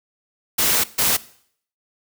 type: noise bursts at uneven times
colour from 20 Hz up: white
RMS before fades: -18 dBFS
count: 2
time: 0.58-0.84 / 0.98-1.17 s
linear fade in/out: 10 ms
effects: noise-tail reverb RT60 0.6 s tail -19 dB re dry